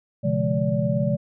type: tone cluster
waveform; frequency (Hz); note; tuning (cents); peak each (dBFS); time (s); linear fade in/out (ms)
sine; 124.3 / 142 / 170.4 / 209.2 / 577; B2 / C#3 / F3 / G#3 / D5; +12 / +42 / -42 / +13 / -31; -26; 0.23-1.17; 20
effects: none